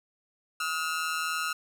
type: ring-modulated tone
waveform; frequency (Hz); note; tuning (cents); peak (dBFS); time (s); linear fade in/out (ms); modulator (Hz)
sawtooth; 1350; E6; +41; -22; 0.6-1.53; 5; 81.7
effects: none